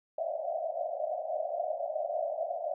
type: band-pass noise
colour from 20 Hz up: pink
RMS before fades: -34 dBFS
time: 0.18-2.74 s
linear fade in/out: 5 ms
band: 590 to 710 Hz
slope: 96 dB/octave
effects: none